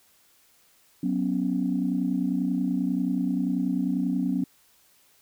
sine chord, F# suspended fourth, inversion none, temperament equal, 185 / 246.9 / 277.2 Hz, F#3 / B3 / C#4, 0 / 0 / 0 cents, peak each -27 dBFS, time 1.03-4.44 s, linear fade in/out 5 ms, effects tanh soft clip ceiling -14 dBFS + white hiss -61 dBFS RMS until 5.21 s

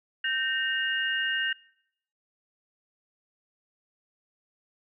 sine tone cluster, 1552 / 1838 / 2839 Hz, G6 / A#6 / F7, -18 / -25 / +28 cents, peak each -30 dBFS, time 0.24-1.53 s, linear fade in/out 5 ms, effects noise-tail reverb RT60 0.7 s tail -23 dB re dry

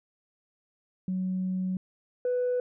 sine tone pair in turn, 185.7 / 495.8 Hz, F#3 / B4, +7 / +7 cents, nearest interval octave + perfect fourth, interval 1700 cents, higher second, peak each -26 / -23 dBFS, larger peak second, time 1.08-1.77 / 2.25-2.6 s, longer first, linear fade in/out 2 ms, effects tanh soft clip ceiling -22 dBFS

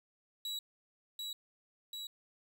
40% pulse tone with echo, 3898 Hz, B7, 23 cents flat, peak -36 dBFS, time 0.45-0.59 s, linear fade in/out 2 ms, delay 740 ms, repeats 2, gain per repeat -2 dB, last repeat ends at 2.07 s, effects none

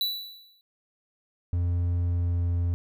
square tone with exponential decay, 3951 Hz, B7, in tune, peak -23 dBFS, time 0.01-0.61 s, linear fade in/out 1 ms, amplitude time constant 130 ms
triangle tone with pitch glide, 87.31 to 86.71 Hz, F2 to F2, 0 to -12 cents, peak -21 dBFS, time 1.53-2.74 s, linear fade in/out 0 ms, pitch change -12 cents, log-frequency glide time 1.99-2.5 s
effects none

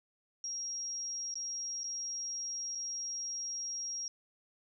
sine tone with dropouts, 5620 Hz, F8, 10 cents sharp, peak -36 dBFS, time 0.44-4.08 s, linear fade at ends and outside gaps 1 ms, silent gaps 1.341-1.355 / 1.834-1.841 / 2.75-2.754 s, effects none

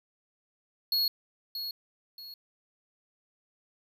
square tone with echo, 4327 Hz, C#8, 43 cents flat, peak -25 dBFS, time 0.92-1.08 s, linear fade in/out 2 ms, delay 630 ms, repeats 2, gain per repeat -9 dB, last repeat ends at 2.34 s, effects 11-bit

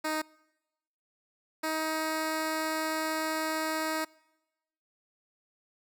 10% pulse tone pair in turn, 311.2 / 315.5 Hz, D#4 / D#4, 0 / +24 cents, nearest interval unison, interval 24 cents, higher second, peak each -21 dBFS, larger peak neither, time 0.04-0.22 / 1.63-4.05 s, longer second, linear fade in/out 10 ms, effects noise-tail reverb RT60 1.0 s tail -25 dB re dry

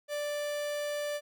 45% pulse tone, 587.3 Hz, D5, in tune, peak -32 dBFS, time 0.08-1.21 s, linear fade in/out 50 ms, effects none

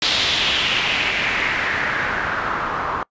white noise with low-pass filter sweep, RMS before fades -21 dBFS, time 0.02-3.03 s, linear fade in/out 2 ms, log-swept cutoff 3900 to 1100 Hz, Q 3, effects noise-tail reverb RT60 0.1 s tail -24 dB re dry + resampled to 16000 Hz

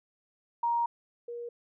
sine tone pair in turn, 940 / 474.9 Hz, A#5 / A#4, +14 / +32 cents, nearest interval octave, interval 1182 cents, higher first, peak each -25 / -36 dBFS, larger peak first, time 0.63-0.86 / 1.28-1.49 s, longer first, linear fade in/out 5 ms, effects none

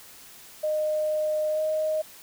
sine tone with pitch glide, 614 to 622.2 Hz, D#5 to D#5, -23 to 0 cents, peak -23 dBFS, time 0.63-2.02 s, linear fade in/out 10 ms, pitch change +23 cents, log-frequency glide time 1.51-1.61 s, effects white hiss -48 dBFS RMS until 2.22 s

